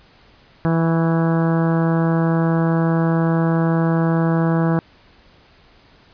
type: harmonic tone with a mistuned harmonic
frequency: 164.81 Hz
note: E3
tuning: in tune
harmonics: 1 / 2 / 3 / 4 / 5 / 6 / 7 / 8 / 9 / 10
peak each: -16 / -22 / -26 / -28 / -30 / -32 / -33 / -34 / -35 / -36 dBFS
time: 0.65-4.79 s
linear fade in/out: 0 ms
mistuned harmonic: 7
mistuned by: -35 cents
effects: pink hiss -51 dBFS RMS until 6.13 s + resampled to 11025 Hz